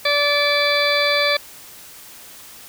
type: harmonic tone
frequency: 580 Hz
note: D5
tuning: 22 cents flat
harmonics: 1 / 2 / 3 / 4 / 6 / 7 / 8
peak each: -20 / -25 / -24 / -21 / -24 / -26 / -25 dBFS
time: 0.05-1.37 s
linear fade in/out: 5 ms
effects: white hiss -41 dBFS RMS until 2.68 s